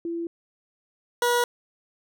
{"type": "tone pair in turn", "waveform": ["sine", "20% pulse"], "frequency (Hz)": [337.2, 482.7], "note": ["E4", "B4"], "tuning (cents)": [39, -40], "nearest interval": "tritone", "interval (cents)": 621, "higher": "second", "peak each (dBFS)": [-27, -15], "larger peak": "second", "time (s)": [[0.05, 0.27], [1.22, 1.44]], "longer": "neither", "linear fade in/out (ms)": 2, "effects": []}